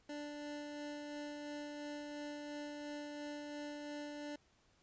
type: tone with tremolo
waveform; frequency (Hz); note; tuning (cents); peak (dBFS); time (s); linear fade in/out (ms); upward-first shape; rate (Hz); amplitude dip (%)
25% pulse; 293.7; D4; 0; -39; 0.09-4.36; 5; sine; 2.9; 25
effects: pink hiss -72 dBFS RMS until 4.82 s + resampled to 16000 Hz